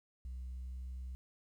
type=tone with pitch glide; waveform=sine; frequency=63 to 63.7 Hz; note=B1 to C2; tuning=+35 to -46 cents; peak=-39 dBFS; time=0.25-1.15 s; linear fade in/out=0 ms; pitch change=+19 cents; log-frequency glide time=0.37-0.8 s; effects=tanh soft clip ceiling -39 dBFS + 12-bit